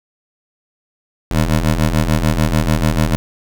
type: ring-modulated tone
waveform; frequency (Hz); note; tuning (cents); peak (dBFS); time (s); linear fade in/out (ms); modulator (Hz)
20% pulse; 80; D#2; +49; -5; 1.31-3.16; 0; 36.6
effects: none